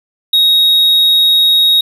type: tone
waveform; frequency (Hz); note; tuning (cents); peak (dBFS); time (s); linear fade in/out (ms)
triangle; 3770; A#7; +19; -5; 0.33-1.81; 5
effects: none